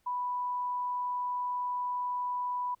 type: tone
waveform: sine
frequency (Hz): 987.8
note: B5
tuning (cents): 0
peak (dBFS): -30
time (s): 0.06-2.75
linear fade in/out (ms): 10
effects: pink hiss -73 dBFS RMS until 2.8 s